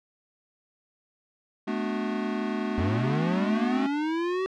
square chord, B minor seventh, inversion third, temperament equal with one note detuned, 216.3 / 246.9 / 293.7 / 370 Hz, A3 / B3 / D4 / F#4, -29 / 0 / 0 / 0 cents, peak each -31 / -34 / -35 / -35 dBFS, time 1.67-3.87 s, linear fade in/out 10 ms
square linear sweep, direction up, 82.6 to 383.9 Hz, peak -26 dBFS, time 2.78-4.46 s, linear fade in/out 0 ms
effects low-pass 3000 Hz 12 dB/octave

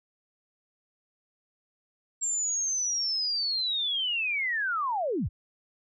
sine linear sweep, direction down, 7459 to 41.2 Hz, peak -26 dBFS, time 2.21-5.29 s, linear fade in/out 20 ms, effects none

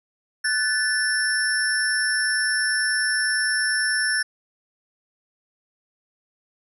sine tone cluster, 1503 / 1741 / 5410 / 10940 Hz, F#6 / A6 / E8 / F9, +27 / -19 / +44 / -37 cents, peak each -25 / -23 / -26 / -30 dBFS, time 0.44-4.23 s, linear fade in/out 10 ms, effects none

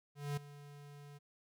square tone with ADSR envelope, 144.3 Hz, D3, 30 cents flat, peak -35 dBFS, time 0.15-1.19 s, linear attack 220 ms, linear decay 7 ms, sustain -17 dB, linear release 22 ms, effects none

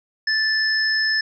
sine tone pair together, 1754 / 5193 Hz, A6 / E8, -6 / -27 cents, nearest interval octave + perfect fifth, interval 1879 cents, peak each -19 / -22 dBFS, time 0.27-1.21 s, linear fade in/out 5 ms, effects none

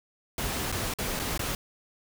pink noise with dropouts, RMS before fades -31 dBFS, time 0.38-1.55 s, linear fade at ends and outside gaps 2 ms, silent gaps 0.718-0.724 / 0.938-0.986 / 1.193-1.197 / 1.377-1.393 s, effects none

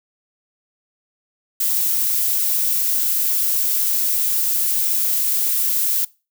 violet noise, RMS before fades -19 dBFS, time 1.6-6.05 s, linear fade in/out 5 ms, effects noise-tail reverb RT60 0.3 s tail -22 dB re dry

